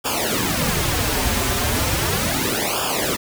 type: noise with flanger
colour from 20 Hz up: pink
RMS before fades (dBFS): -21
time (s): 0.04-3.17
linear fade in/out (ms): 20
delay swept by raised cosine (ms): 0.49 to 6.39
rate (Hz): 0.36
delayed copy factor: -0.95
effects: none